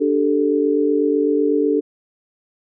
sine chord, D suspended fourth, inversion none, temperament equal, 293.7 / 392 / 440 Hz, D4 / G4 / A4, 0 / 0 / 0 cents, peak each -18 / -21 / -18 dBFS, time 0-1.81 s, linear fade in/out 20 ms, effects none

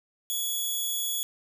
10% pulse tone, 3383 Hz, G#7, 31 cents sharp, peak -20 dBFS, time 0.3-1.23 s, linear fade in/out 0 ms, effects none

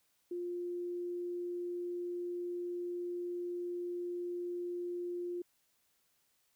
sine tone, 351.7 Hz, F4, 12 cents sharp, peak -36 dBFS, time 0.31-5.42 s, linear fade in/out 5 ms, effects white hiss -75 dBFS RMS until 6.55 s

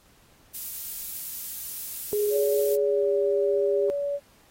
violet noise, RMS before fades -33 dBFS, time 0.54-2.76 s, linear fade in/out 10 ms
sine tone with pitch glide, 415.3 to 404.6 Hz, G#4 to G#4, 0 to -45 cents, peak -22 dBFS, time 2.13-3.9 s, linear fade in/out 0 ms, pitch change -45 cents, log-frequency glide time 2.8-3.09 s
sine tone, 570 Hz, C#5, 48 cents sharp, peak -25 dBFS, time 2.3-4.2 s, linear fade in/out 50 ms
effects pink hiss -59 dBFS RMS until 4.5 s + AAC 48 kbps

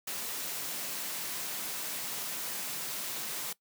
white high-pass noise, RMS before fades -37 dBFS, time 0.07-3.53 s, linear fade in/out 5 ms, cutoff 120 Hz, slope 96 dB/octave, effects noise-tail reverb RT60 0.1 s tail -20 dB re dry

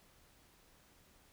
silence, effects pink hiss -66 dBFS RMS until 1.32 s

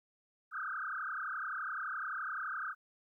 sine tone with frequency modulation, 1402 Hz, F6, 6 cents sharp, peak -36 dBFS, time 0.51-2.75 s, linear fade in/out 50 ms, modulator 31.7 Hz, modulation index 5.8, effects 13-bit

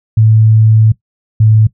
sine tone pair in turn, 110 / 109.11 Hz, A2 / A2, 0 / -14 cents, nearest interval unison, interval 14 cents, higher first, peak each -4 dBFS, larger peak neither, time 0.17-0.92 / 1.4-1.67 s, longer first, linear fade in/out 5 ms, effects noise-tail reverb RT60 0.1 s tail -18 dB re dry

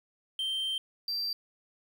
triangle tone pair in turn, 3136 / 4699 Hz, G7 / D8, 0 / 0 cents, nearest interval perfect fifth, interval 700 cents, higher second, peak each -28 / -29 dBFS, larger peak first, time 0.39-0.78 / 1.08-1.33 s, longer first, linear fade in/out 2 ms, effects 10-bit

